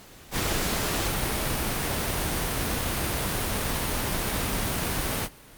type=noise; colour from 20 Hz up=pink; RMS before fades=-27 dBFS; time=0.31-5.29 s; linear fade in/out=50 ms; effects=pink hiss -49 dBFS RMS until 5.57 s + Opus 48 kbps